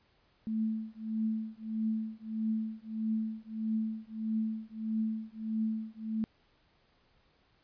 sine tone with tremolo, 220 Hz, A3, in tune, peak -27 dBFS, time 0.47-6.24 s, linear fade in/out 0 ms, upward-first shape triangle, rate 1.6 Hz, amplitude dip 100%, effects pink hiss -69 dBFS RMS until 7.63 s + resampled to 11025 Hz

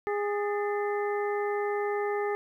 harmonic tone with a mistuned harmonic, 411.2 Hz, G#4, 17 cents flat, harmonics 1 / 2 / 3 / 4 / 5, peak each -28 / -34 / -38 / -40 / -42 dBFS, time 0.07-2.35 s, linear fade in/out 0 ms, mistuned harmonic 4, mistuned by +130 cents, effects 11-bit

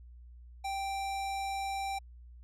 square tone, 784 Hz, G5, in tune, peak -34 dBFS, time 0.64-1.99 s, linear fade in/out 10 ms, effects added 60 Hz sine -49 dBFS peak until 2.43 s + low-pass 10000 Hz 12 dB/octave

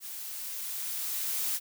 blue noise with level ramp, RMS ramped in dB -41 to -30 dBFS, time 0-1.6 s, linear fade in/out 50 ms, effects none

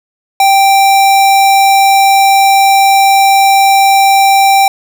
square tone, 784 Hz, G5, in tune, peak -5 dBFS, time 0.4-4.68 s, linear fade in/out 2 ms, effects none

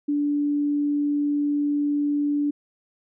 sine tone, 290.8 Hz, D4, 17 cents flat, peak -20 dBFS, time 0.08-2.51 s, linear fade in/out 10 ms, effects none

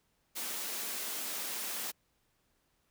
white high-pass noise, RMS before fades -38 dBFS, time 0.35-1.92 s, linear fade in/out 20 ms, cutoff 190 Hz, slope 48 dB/octave, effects pink hiss -75 dBFS RMS until 2.9 s

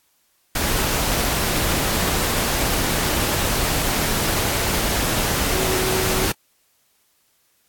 sine tone in noise, 375.6 Hz, F#4, 26 cents sharp, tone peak -24 dBFS, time 5.52-6.27 s, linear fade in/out 5 ms, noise pink, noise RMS -21 dBFS, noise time 0.55-6.32 s, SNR -6 dB, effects white hiss -63 dBFS RMS until 7.68 s + AAC 64 kbps

